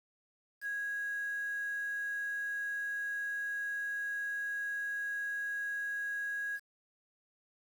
sine tone with quantisation, 1653 Hz, G#6, 9 cents flat, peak -34 dBFS, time 0.61-6.6 s, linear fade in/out 50 ms, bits 9, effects none

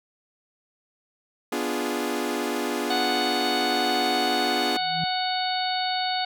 sawtooth chord, B diminished seventh, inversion none, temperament equal, 246.9 / 293.7 / 349.2 / 415.3 Hz, B3 / D4 / F4 / Ab4, 0 / 0 / 0 / 0 cents, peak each -27 dBFS, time 1.52-4.77 s, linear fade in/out 5 ms
harmonic tone, 740 Hz, F#5, in tune, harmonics 1 / 2 / 3 / 4 / 5 / 6, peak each -26 / -34 / -36 / -35 / -32 / -31 dBFS, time 2.9-6.25 s, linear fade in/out 5 ms
sine tone with exponential growth, 164.81 Hz, E3, in tune, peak -26 dBFS, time 4.7-5.04 s, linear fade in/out 2 ms, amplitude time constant 72 ms
effects none

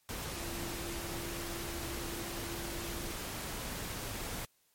sine tone in noise, 340.6 Hz, F4, 43 cents flat, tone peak -44 dBFS, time 0.36-3.11 s, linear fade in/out 0 ms, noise pink, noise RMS -40 dBFS, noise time 0.09-4.45 s, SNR -7 dB, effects white hiss -72 dBFS RMS until 4.74 s + MP3 64 kbps

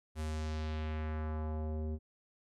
square tone with low-pass filter sweep, 77.78 Hz, D#2, in tune, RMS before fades -37 dBFS, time 0.15-1.99 s, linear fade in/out 50 ms, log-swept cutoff 11000 to 360 Hz, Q 1.3, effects none

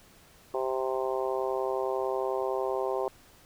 harmonic tone, 130.81 Hz, C3, in tune, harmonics 3 / 4 / 5 / 6 / 7 / 8, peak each -31 / -33 / -35 / -37 / -38 / -39 dBFS, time 0.54-3.08 s, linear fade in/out 2 ms, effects pink hiss -57 dBFS RMS until 3.45 s

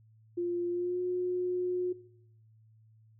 sine tone with pitch glide, 349.2 to 361.1 Hz, F4 to F#4, 0 to -42 cents, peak -29 dBFS, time 0.37-1.93 s, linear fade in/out 10 ms, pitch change +58 cents, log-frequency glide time 0.7-1.01 s, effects noise-tail reverb RT60 0.7 s tail -19 dB re dry + added 110 Hz sine -58 dBFS peak until 3.19 s

